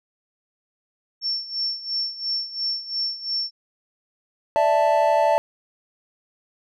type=tone with tremolo; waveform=sine; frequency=5430 Hz; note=F8; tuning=50 cents flat; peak=-21 dBFS; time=1.21-3.51 s; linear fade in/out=50 ms; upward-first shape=sine; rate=2.9 Hz; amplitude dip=80%
type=chord; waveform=triangle; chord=D suspended second; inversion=none; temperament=equal; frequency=587.3 / 659.3 / 880 Hz; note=D5 / E5 / A5; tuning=0 / 0 / 0 cents; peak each=-19 / -18 / -18 dBFS; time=4.56-5.38 s; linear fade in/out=0 ms
effects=none